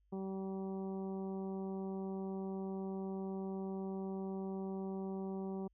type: harmonic tone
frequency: 192 Hz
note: G3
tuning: 36 cents flat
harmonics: 1 / 2 / 3 / 4 / 5 / 6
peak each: -40 / -43 / -54 / -52 / -57 / -62 dBFS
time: 0.12-5.68 s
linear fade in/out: 10 ms
effects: added 50 Hz sine -70 dBFS peak until 5.73 s